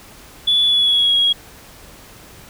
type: tone with pitch glide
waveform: sine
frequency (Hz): 3438 to 3306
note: A7 to G#7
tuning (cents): -41 to -9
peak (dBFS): -11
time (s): 0.47-1.33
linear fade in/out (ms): 10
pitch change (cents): -68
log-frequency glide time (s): 0.66-1.14
effects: tanh soft clip ceiling -7 dBFS + pink hiss -42 dBFS RMS until 2.49 s